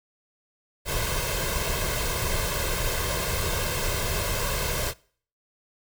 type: noise with comb filter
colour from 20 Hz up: pink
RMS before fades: -27 dBFS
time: 0.85-4.94 s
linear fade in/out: 50 ms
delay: 1.9 ms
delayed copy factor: +0.7
effects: noise-tail reverb RT60 0.5 s tail -23 dB re dry